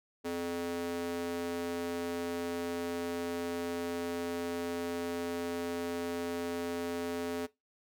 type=tone with high-pass filter; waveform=square; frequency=86 Hz; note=F2; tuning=26 cents flat; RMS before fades=-36 dBFS; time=0.24-7.47 s; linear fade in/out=20 ms; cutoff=340 Hz; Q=3.9; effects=noise-tail reverb RT60 0.2 s tail -19 dB re dry